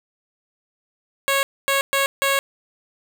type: tone bursts at uneven times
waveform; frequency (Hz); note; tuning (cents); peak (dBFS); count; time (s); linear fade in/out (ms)
10% pulse; 550; C#5; -14; -9; 4; 1.28-1.43 / 1.68-1.81 / 1.93-2.06 / 2.22-2.39; 0
effects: none